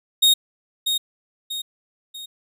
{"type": "tone with echo", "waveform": "40% pulse", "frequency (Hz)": 3725, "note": "A#7", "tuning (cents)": -2, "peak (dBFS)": -11, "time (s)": [0.22, 0.34], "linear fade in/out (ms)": 10, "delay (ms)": 640, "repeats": 3, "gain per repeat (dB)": -7, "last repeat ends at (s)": 2.26, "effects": []}